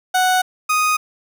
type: tone pair in turn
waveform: 30% pulse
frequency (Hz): 740 / 1244.5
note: F#5 / D#6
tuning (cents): 0 / 0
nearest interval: major sixth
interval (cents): 900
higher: second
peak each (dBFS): -11 / -12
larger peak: first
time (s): 0.14-0.42 / 0.69-0.97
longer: neither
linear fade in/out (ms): 10
effects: none